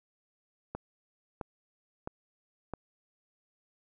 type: click train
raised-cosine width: 1 ms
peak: -22 dBFS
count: 4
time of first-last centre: 0.75-2.737 s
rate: 1.51 Hz
effects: none